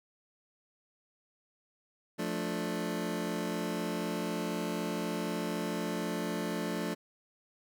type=chord; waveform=25% pulse; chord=D minor; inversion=first; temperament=just; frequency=176.2 / 220.2 / 293.7 Hz; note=F3 / A3 / D4; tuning=+16 / +2 / 0 cents; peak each=-33 / -33 / -34 dBFS; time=2.18-6.95 s; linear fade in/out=20 ms; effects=none